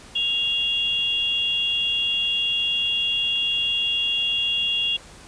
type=tone pair together; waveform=sine; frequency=2794 / 3334 Hz; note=F7 / G#7; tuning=0 / +6 cents; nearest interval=minor third; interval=306 cents; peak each=-23 dBFS; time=0.15-4.97 s; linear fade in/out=10 ms; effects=pink hiss -45 dBFS RMS until 5.27 s + resampled to 22050 Hz